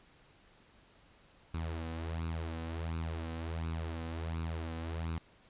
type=tone with flanger; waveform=sawtooth; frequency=81.8 Hz; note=E2; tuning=13 cents flat; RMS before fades=-38 dBFS; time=1.54-5.18 s; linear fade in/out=0 ms; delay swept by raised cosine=0.77 to 3.97 ms; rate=1.4 Hz; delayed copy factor=+0.65; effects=pink hiss -63 dBFS RMS until 5.49 s + resampled to 8000 Hz